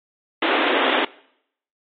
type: band-pass noise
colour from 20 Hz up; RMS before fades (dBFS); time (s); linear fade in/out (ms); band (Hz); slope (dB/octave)
pink; -19; 0.42-1.05; 5; 260 to 3600; 96
effects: noise-tail reverb RT60 0.7 s tail -21 dB re dry + MP3 32 kbps